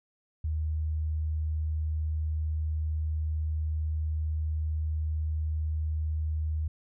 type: tone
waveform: sine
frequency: 77.78 Hz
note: D#2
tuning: in tune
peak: -27 dBFS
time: 0.44-6.68 s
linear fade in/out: 5 ms
effects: none